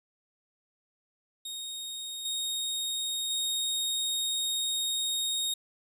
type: tone with level steps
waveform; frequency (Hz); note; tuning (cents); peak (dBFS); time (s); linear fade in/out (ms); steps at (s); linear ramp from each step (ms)
sawtooth; 3729; A#7; 0; -33 / -27 / -25; 1.45-5.54; 5; 2.25 / 3.3; 5
effects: resampled to 32000 Hz + 10-bit